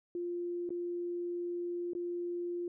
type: tone with dropouts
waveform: sine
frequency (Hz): 349.2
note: F4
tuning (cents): 0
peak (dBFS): -34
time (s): 0.15-2.68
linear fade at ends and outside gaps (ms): 2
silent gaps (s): 0.692-0.704 / 1.934-1.95
effects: none